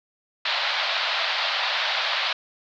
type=band-pass noise; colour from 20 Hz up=white; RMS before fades=-25 dBFS; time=0.45-2.33 s; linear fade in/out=5 ms; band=590 to 4400 Hz; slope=48 dB/octave; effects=none